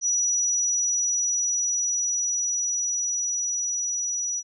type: tone with level ramp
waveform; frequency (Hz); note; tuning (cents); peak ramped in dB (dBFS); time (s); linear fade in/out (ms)
sine; 5860; F#8; -18; -20 to -25; 0.01-4.43; 50
effects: none